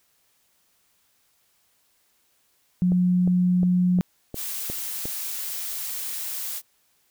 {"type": "tone", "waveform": "sine", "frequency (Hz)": 180, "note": "F#3", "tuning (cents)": -47, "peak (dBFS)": -17, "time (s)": [2.82, 4.01], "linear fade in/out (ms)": 0}
{"type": "click train", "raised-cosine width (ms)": 2, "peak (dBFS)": -19, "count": 7, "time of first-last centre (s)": [2.92, 5.055], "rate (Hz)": 2.81}
{"type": "noise", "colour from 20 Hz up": "blue", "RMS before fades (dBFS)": -31, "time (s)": [4.34, 6.62], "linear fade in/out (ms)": 50}
{"effects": ["white hiss -66 dBFS RMS until 7.1 s"]}